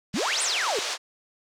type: band-pass noise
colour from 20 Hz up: white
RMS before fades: -30 dBFS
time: 0.13-0.98 s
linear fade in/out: 50 ms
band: 460 to 6400 Hz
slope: 24 dB/octave
type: exponential two-way sweep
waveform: sine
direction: up then down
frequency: 172.5 to 9540 to 369.3 Hz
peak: -25 dBFS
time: 0.14-0.79 s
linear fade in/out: 0 ms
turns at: 0.42 s
effects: none